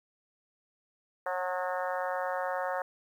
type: harmonic tone with a mistuned harmonic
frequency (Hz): 181.9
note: F#3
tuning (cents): -29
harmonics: 3 / 4 / 5 / 6 / 7 / 8 / 9 / 10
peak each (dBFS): -34 / -36 / -38 / -40 / -41 / -42 / -43 / -44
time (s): 1.26-2.82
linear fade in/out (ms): 2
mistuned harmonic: 4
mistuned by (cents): +22
effects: 10-bit